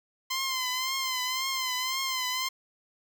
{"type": "tone with vibrato", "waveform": "10% pulse", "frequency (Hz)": 1037, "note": "C6", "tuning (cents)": -16, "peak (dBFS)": -20, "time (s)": [0.3, 2.49], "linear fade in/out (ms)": 10, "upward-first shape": "triangle", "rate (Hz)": 1.9, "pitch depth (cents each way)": 65, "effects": []}